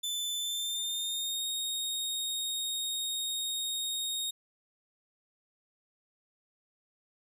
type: tone with pitch glide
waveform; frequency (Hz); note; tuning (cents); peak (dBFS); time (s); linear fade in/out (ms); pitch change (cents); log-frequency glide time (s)
sawtooth; 3520 to 3727; A7 to A#7; 0 to -1; -29; 0.03-4.31; 10; +99; 0.37-1.46
effects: none